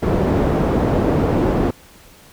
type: low-pass noise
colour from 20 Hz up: white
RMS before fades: -17 dBFS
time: 0.02-1.71 s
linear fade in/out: 10 ms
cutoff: 430 Hz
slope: 12 dB/octave
effects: pink hiss -46 dBFS RMS until 2.32 s